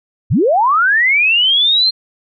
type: linear sweep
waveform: sine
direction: up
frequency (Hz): 69.1 to 4218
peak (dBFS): -9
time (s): 0.3-1.91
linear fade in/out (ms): 20
effects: none